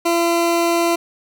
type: tone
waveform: 20% pulse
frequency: 339.6 Hz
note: F4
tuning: 48 cents flat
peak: -10 dBFS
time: 0.05-0.96 s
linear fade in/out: 10 ms
effects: none